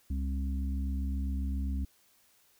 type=harmonic tone; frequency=67.5 Hz; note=C#2; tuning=45 cents flat; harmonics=1 / 3 / 4; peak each=-30 / -40 / -42 dBFS; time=0.1-1.85 s; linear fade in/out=5 ms; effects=white hiss -66 dBFS RMS until 2.59 s